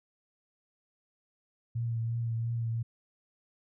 sine tone with vibrato, 115.7 Hz, A#2, 13 cents flat, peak -29 dBFS, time 1.75-2.83 s, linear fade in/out 10 ms, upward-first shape triangle, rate 2.9 Hz, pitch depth 30 cents each way, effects none

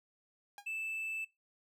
sawtooth tone with exponential decay, 813 Hz, G#5, 37 cents flat, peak -40 dBFS, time 0.58-0.68 s, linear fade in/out 1 ms, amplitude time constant 21 ms
triangle tone, 2637 Hz, E7, in tune, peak -35 dBFS, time 0.66-1.25 s, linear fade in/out 10 ms
effects noise-tail reverb RT60 0.2 s tail -20 dB re dry

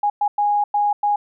sine tone bursts at uneven times, 825 Hz, G#5, 12 cents flat, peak -15 dBFS, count 5, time 0.03-0.1 / 0.21-0.28 / 0.38-0.64 / 0.74-0.93 / 1.03-1.16 s, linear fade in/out 5 ms, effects none

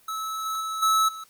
square tone with level steps, 1300 Hz, E6, 24 cents flat, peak -29 / -27 / -29 / -19 / -36 dBFS, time 0.08-1.24 s, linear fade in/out 5 ms, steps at 0.45 / 0.6 / 0.82 / 1.08 s, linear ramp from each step 10 ms, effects white hiss -58 dBFS RMS until 1.29 s + Opus 24 kbps

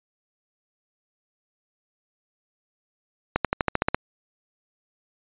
accelerating click train, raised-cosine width 0.5 ms, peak -5 dBFS, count 9, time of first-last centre 3.36-3.946 s, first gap 87 ms, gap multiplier 0.95, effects resampled to 8000 Hz

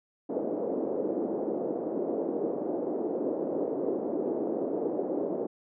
pink band-pass noise, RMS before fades -31 dBFS, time 0.29-5.47 s, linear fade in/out 10 ms, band 290 to 540 Hz, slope 24 dB/octave, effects none

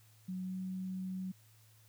sine tone with pitch glide, 185 to 186.83 Hz, F#3 to F#3, 0 to +17 cents, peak -37 dBFS, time 0.28-1.32 s, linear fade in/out 10 ms, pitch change +17 cents, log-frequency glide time 0.42-0.55 s, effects added 109 Hz sine -62 dBFS peak until 1.88 s + white hiss -67 dBFS RMS until 1.88 s

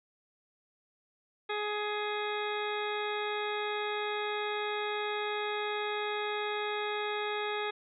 harmonic tone, 418.5 Hz, G#4, 13 cents sharp, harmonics 1 / 2 / 3 / 4 / 5 / 6 / 8 / 9, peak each -35 / -38 / -40 / -41 / -42 / -43 / -44 / -45 dBFS, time 1.49-7.71 s, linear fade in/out 10 ms, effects none

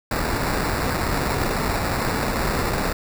pink noise with sample-and-hold, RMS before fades -23 dBFS, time 0.11-2.93 s, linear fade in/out 5 ms, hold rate 3150 Hz, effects none

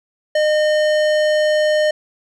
sine tone with tanh clipping, 610 Hz, D#5, 34 cents flat, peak -15 dBFS, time 0.35-1.91 s, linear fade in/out 5 ms, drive 17 dB, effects none

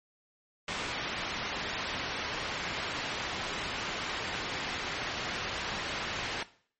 white low-pass noise, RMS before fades -36 dBFS, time 0.68-6.43 s, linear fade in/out 2 ms, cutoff 3000 Hz, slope 12 dB/octave, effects noise-tail reverb RT60 0.5 s tail -17 dB re dry + MP3 32 kbps

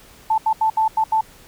sine tone bursts at uneven times, 880 Hz, A5, in tune, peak -14 dBFS, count 6, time 0.3-0.38 / 0.46-0.53 / 0.61-0.7 / 0.77-0.88 / 0.97-1.04 / 1.12-1.21 s, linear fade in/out 5 ms, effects pink hiss -47 dBFS RMS until 1.47 s

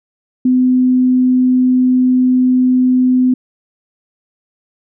sine tone, 253.8 Hz, B3, 47 cents sharp, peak -8 dBFS, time 0.45-3.34 s, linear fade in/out 5 ms, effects none

